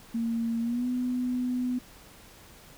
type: tone with pitch glide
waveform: sine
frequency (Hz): 230.2 to 249.6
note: A#3 to B3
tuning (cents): -22 to +19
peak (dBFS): -26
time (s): 0.14-1.79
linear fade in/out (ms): 10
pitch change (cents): +141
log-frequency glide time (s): 0.61-0.87
effects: pink hiss -52 dBFS RMS until 2.77 s